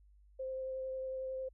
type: tone with vibrato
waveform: sine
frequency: 523.3 Hz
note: C5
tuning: in tune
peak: -37 dBFS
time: 0.39-1.49 s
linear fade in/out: 10 ms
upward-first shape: triangle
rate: 11 Hz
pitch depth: 12 cents each way
effects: added 50 Hz sine -60 dBFS peak until 1.53 s